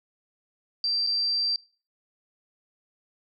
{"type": "tone with dropouts", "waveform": "sine", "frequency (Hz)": 4699, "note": "D8", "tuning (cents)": 0, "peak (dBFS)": -23, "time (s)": [0.84, 1.56], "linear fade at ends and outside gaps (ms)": 1, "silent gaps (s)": [1.066, 1.071], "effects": ["noise-tail reverb RT60 0.4 s tail -23 dB re dry"]}